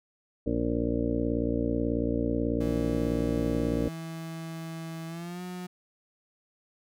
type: harmonic tone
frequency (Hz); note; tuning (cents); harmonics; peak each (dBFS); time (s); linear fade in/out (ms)
58.27; A#1; 0; 1 / 2 / 3 / 4 / 5 / 6 / 8 / 9 / 10; -34 / -35 / -41 / -32 / -30 / -37 / -33 / -39 / -38; 0.46-3.89; 10
type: tone with pitch glide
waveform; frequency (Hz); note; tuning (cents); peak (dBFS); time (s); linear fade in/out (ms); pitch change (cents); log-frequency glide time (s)
35% pulse; 163.4 to 180.26; E3 to F#3; -15 to -45; -34; 2.6-5.67; 10; +170; 5.07-5.42
effects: none